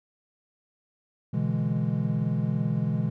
triangle chord, E dominant seventh, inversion second, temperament equal, 123.47 / 146.83 / 164.81 / 207.7 Hz, B2 / D3 / E3 / G#3, 0 / 0 / 0 / 0 cents, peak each -27 / -28 / -27 / -28 dBFS, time 1.33-3.1 s, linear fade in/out 10 ms, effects none

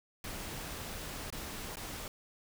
pink noise with dropouts, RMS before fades -42 dBFS, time 0.24-2.08 s, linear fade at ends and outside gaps 2 ms, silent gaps 1.303-1.325 / 1.757-1.769 s, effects none

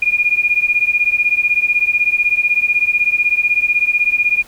sine beating tone pair, 2424 / 2440 Hz, D#7 / D#7, -46 / -34 cents, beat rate 16 Hz, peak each -15 dBFS, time 0.02-4.43 s, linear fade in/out 5 ms, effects pink hiss -44 dBFS RMS until 4.47 s

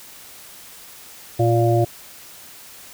harmonic tone, 116.54 Hz, A#2, in tune, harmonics 1 / 3 / 5 / 6, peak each -17 / -19 / -23 / -22 dBFS, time 1.39-1.85 s, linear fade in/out 10 ms, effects white hiss -42 dBFS RMS until 2.93 s

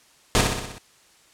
pink noise with echo, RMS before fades -17 dBFS, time 0.35-0.41 s, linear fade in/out 0 ms, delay 62 ms, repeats 6, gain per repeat -4 dB, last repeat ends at 0.782 s, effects white hiss -56 dBFS RMS until 1.33 s + low-pass 9000 Hz 12 dB/octave

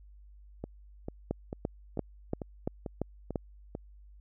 two click trains, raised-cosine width 2 ms, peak -23 / -17 dBFS, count 8 / 7, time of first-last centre 0.64-3.751 / 1.31-3.358 s, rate 2.25 / 2.93 Hz, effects added 50 Hz sine -51 dBFS peak until 4.2 s

